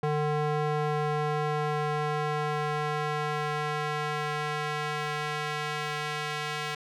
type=tone with band-pass filter sweep; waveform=square; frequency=150.2 Hz; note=D3; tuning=39 cents sharp; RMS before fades=-30 dBFS; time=0.03-6.75 s; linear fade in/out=5 ms; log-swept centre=630 to 2400 Hz; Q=0.74; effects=none